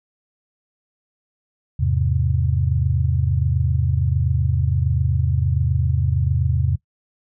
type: chord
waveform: sine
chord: E augmented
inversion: none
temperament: equal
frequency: 82.41 / 103.83 / 130.81 Hz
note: E2 / G#2 / B#2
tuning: 0 / 0 / 0 cents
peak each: -20 / -23 / -20 dBFS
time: 1.79-6.76 s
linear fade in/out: 10 ms
effects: noise-tail reverb RT60 0.1 s tail -19 dB re dry